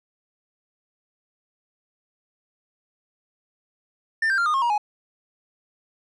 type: tone with pitch steps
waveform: triangle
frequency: 1792 / 1578.2 / 1389.8 / 1224 / 1077.9 / 949.3 / 836 Hz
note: A6 / G6 / F6 / D#6 / C#6 / A#5 / G#5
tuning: +31 / +11 / -9 / -29 / -49 / +31 / +11 cents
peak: -17 dBFS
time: 4.22-4.78 s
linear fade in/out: 5 ms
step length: 80 ms
effects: resampled to 24000 Hz